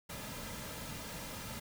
pink noise with comb filter, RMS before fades -44 dBFS, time 0.09-1.6 s, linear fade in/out 10 ms, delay 2.7 ms, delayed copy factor -0.5, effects none

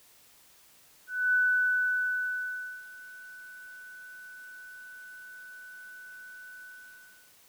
sine tone with ADSR envelope, 1495 Hz, F#6, 17 cents sharp, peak -21 dBFS, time 1.07-7.34 s, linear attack 260 ms, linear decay 1500 ms, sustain -23 dB, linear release 710 ms, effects white hiss -59 dBFS RMS until 7.48 s

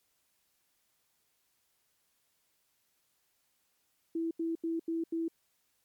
sine tone bursts, 329.6 Hz, E4, in tune, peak -30 dBFS, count 5, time 4.15-5.282 s, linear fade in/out 5 ms, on 160 ms, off 83 ms, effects white hiss -75 dBFS RMS until 5.84 s + MP3 96 kbps

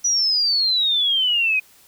sine exponential sweep, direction down, 5920 to 2483 Hz, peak -16 dBFS, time 0.04-1.6 s, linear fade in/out 10 ms, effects white hiss -52 dBFS RMS until 1.87 s

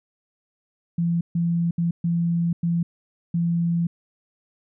sine tone bursts at uneven times, 169.8 Hz, F3, 48 cents flat, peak -19 dBFS, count 6, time 0.98-1.21 / 1.35-1.71 / 1.78-1.91 / 2.04-2.53 / 2.63-2.83 / 3.34-3.87 s, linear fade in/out 5 ms, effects none

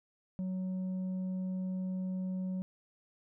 sine tone with tanh clipping, 185.9 Hz, F#3, 8 cents sharp, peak -34 dBFS, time 0.39-2.62 s, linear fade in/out 0 ms, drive 4 dB, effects none

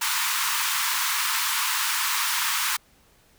pink high-pass noise, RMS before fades -25 dBFS, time 0.01-2.77 s, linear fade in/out 10 ms, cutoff 900 Hz, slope 96 dB/octave, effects pink hiss -59 dBFS RMS until 3.38 s

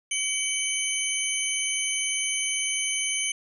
sine tone cluster, 2268 / 3019 / 6270 / 9490 Hz, C#7 / F#7 / G8 / D9, +39 / +34 / -1 / +17 cents, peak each -30 dBFS, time 0.11-3.32 s, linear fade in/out 5 ms, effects tanh soft clip ceiling -15 dBFS

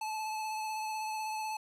square tone with vibrato, 867 Hz, A5, 26 cents flat, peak -35 dBFS, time 0.01-1.57 s, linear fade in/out 5 ms, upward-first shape triangle, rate 16 Hz, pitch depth 22 cents each way, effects low-pass 12000 Hz 12 dB/octave + 11-bit

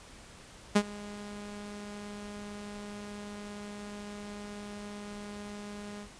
sawtooth tone with ADSR envelope, 206 Hz, G#3, 14 cents flat, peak -15 dBFS, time 0.75-6.09 s, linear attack 12 ms, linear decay 61 ms, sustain -22 dB, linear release 76 ms, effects pink hiss -52 dBFS RMS until 6.19 s + resampled to 22050 Hz

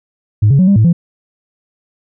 sine tone with pitch steps, 105.1 / 138.2 / 185.2 / 199.2 / 109.2 / 170.5 Hz, G#2 / C#3 / F#3 / G3 / A2 / F3, +21 / -5 / +2 / +28 / -13 / -41 cents, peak -4 dBFS, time 0.42-0.93 s, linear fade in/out 10 ms, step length 85 ms, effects tanh soft clip ceiling -3 dBFS

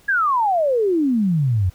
sine exponential sweep, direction down, 1683 to 86.2 Hz, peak -15 dBFS, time 0.08-1.7 s, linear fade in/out 10 ms, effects pink hiss -53 dBFS RMS until 1.74 s

